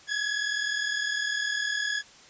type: tone pair together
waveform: sawtooth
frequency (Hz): 1661.2 / 1701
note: G#6 / G#6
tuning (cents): 0 / +41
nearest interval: unison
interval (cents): 41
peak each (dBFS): -26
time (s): 0.07-2.03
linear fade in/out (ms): 50
effects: white hiss -52 dBFS RMS until 2.29 s + resampled to 16000 Hz